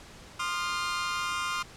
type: tone cluster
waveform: sawtooth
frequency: 1051 / 1218 / 1401 Hz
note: C6 / D#6 / F6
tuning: +7 / -37 / +5 cents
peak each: -30 dBFS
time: 0.39-1.63 s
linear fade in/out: 10 ms
effects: pink hiss -49 dBFS RMS until 1.76 s + low-pass 8000 Hz 12 dB/octave